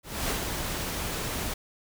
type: noise with ADSR envelope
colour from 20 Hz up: pink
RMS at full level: -28 dBFS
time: 0.03-1.54 s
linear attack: 260 ms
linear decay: 110 ms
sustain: -4 dB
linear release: 7 ms
effects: none